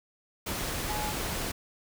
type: tone in noise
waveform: sine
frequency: 845 Hz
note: G#5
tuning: 30 cents sharp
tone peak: -34 dBFS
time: 0.89-1.12 s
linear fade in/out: 10 ms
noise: pink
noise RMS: -33 dBFS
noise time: 0.46-1.52 s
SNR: -4 dB
effects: none